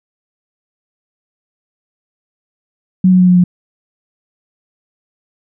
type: tone with pitch steps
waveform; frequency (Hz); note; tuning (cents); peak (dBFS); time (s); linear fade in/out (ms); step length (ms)
sine; 185.3 / 183.49 / 181.7 / 179.92 / 178.16; F#3 / F#3 / F#3 / F#3 / F3; +3 / -14 / -31 / -48 / +35; -5; 3.04-3.44; 5; 80
effects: none